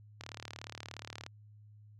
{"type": "click train", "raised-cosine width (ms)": 0.2, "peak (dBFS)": -25, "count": 40, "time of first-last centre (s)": [0.21, 1.264], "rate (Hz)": 37, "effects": ["added 105 Hz sine -54 dBFS peak until 1.99 s"]}